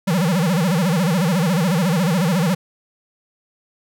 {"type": "tone with vibrato", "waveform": "square", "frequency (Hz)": 174.61, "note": "F3", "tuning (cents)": 0, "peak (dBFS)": -16, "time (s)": [0.07, 2.55], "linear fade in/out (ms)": 10, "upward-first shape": "sine", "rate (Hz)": 14, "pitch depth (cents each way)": 220, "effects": []}